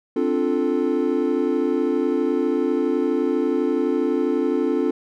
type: chord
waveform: triangle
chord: D minor seventh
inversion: third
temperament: equal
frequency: 261.6 / 293.7 / 349.2 / 440 Hz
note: C4 / D4 / F4 / A4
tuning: 0 / 0 / 0 / 0 cents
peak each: -22 dBFS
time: 0.16-4.91 s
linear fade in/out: 5 ms
effects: none